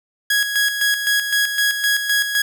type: tone with tremolo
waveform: sawtooth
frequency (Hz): 1661.2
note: G#6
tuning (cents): 0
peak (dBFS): -11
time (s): 0.3-2.42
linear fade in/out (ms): 5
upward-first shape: square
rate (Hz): 3.9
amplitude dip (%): 55
effects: none